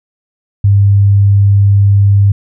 sine tone, 100 Hz, G2, 35 cents sharp, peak -4 dBFS, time 0.64-2.32 s, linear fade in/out 5 ms, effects none

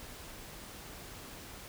silence, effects pink hiss -48 dBFS RMS until 1.68 s

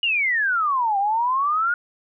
sine exponential two-way sweep, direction down then up, 2910 to 777 to 1456 Hz, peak -18 dBFS, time 0.03-1.74 s, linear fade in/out 2 ms, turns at 0.98 s, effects none

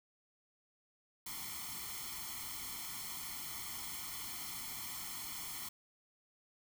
white noise with comb filter, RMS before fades -44 dBFS, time 1.26-5.69 s, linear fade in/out 5 ms, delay 0.93 ms, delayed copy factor +0.9, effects none

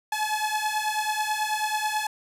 sawtooth beating tone pair, 851 / 860.2 Hz, G#5 / A5, +42 / -39 cents, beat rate 9.2 Hz, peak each -24 dBFS, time 0.12-2.07 s, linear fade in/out 5 ms, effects resampled to 32000 Hz + 8-bit

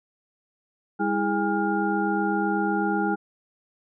sine tone cluster, 201.8 / 324.7 / 412.7 / 812 / 1410 Hz, G#3 / E4 / G#4 / G#5 / F6, -49 / -26 / -11 / -39 / +16 cents, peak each -27 / -27 / -30 / -27 / -30 dBFS, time 0.99-3.16 s, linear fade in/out 20 ms, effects none

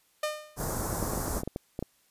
sawtooth tone with exponential decay, 607 Hz, D#5, 43 cents flat, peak -22 dBFS, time 0.23-0.64 s, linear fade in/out 5 ms, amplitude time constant 88 ms
pink band-stop noise, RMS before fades -32 dBFS, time 0.56-1.43 s, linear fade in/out 50 ms, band 1400 to 6000 Hz, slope 24 dB/octave
clicks, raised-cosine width 2 ms, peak -19 dBFS, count 11, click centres 0.929 / 1.027 / 1.135 / 1.177 / 1.282 / 1.371 / 1.434 / 1.476 / 1.561 / 1.791 / 1.826 s
effects white hiss -67 dBFS RMS until 2.1 s + resampled to 32000 Hz

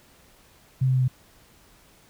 sine tone with pitch steps, 130.81 / 129.91 / 129.01 / 128.12 Hz, C3 / C3 / C3 / C3, 0 / -12 / -24 / -36 cents, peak -18 dBFS, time 0.81-1.082 s, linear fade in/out 10 ms, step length 68 ms, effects pink hiss -56 dBFS RMS until 2.09 s

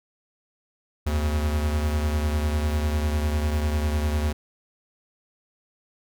square beating tone pair, 74.9 / 84.9 Hz, D2 / F2, +35 / -48 cents, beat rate 10 Hz, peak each -23 / -31 dBFS, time 1.06-4.33 s, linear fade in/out 10 ms, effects none

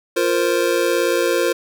square chord, F suspended fourth, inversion none, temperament just, 349.2 / 465.6 / 523.8 Hz, F4 / Bb4 / C5, 0 / -2 / +2 cents, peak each -21 dBFS, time 0.16-1.53 s, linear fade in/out 10 ms, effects none

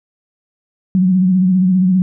sine tone with vibrato, 185 Hz, F#3, in tune, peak -9 dBFS, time 0.95-2.02 s, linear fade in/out 0 ms, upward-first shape sine, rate 15 Hz, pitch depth 56 cents each way, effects none

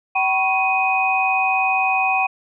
sine tone cluster, 762 / 980 / 1099 / 2498 Hz, G5 / B5 / C#6 / D#7, -49 / -14 / -15 / +6 cents, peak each -19 / -28 / -27 / -19 dBFS, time 0.15-2.27 s, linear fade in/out 10 ms, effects none

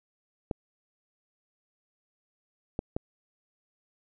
clicks, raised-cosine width 2 ms, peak -16 dBFS, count 3, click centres 0.512 / 2.791 / 2.965 s, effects none

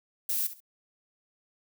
violet noise with echo, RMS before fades -29 dBFS, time 0.29-0.47 s, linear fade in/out 5 ms, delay 67 ms, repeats 2, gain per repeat -13 dB, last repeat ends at 0.604 s, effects none

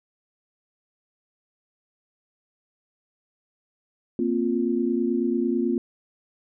sine chord, Bb suspended second, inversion none, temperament just, 233.1 / 262.2 / 349.6 Hz, Bb3 / C4 / F4, 0 / +4 / +2 cents, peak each -25 / -26 / -25 dBFS, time 4.19-5.78 s, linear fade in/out 2 ms, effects none

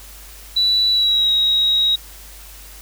sine tone with pitch glide, 3951 to 3808 Hz, B7 to A#7, 0 to +36 cents, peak -13 dBFS, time 0.56-1.96 s, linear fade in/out 10 ms, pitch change -64 cents, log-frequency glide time 0.91-1.32 s, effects added 50 Hz sine -40 dBFS peak until 2.81 s + white hiss -41 dBFS RMS until 2.81 s

